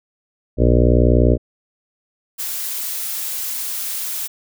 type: harmonic tone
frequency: 60.1 Hz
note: B1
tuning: 46 cents flat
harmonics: 1 / 2 / 4 / 5 / 6 / 7 / 8 / 9 / 10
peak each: -14 / -17 / -20 / -21 / -22 / -22 / -23 / -24 / -24 dBFS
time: 0.57-1.38 s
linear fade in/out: 50 ms
type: noise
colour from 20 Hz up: blue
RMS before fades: -25 dBFS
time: 2.38-4.28 s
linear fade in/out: 20 ms
effects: none